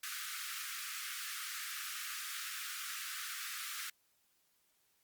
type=high-pass noise; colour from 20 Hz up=pink; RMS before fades=-43 dBFS; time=0.03-3.9 s; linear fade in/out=5 ms; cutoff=1200 Hz; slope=96 dB/octave; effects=white hiss -75 dBFS RMS until 5.03 s + Opus 48 kbps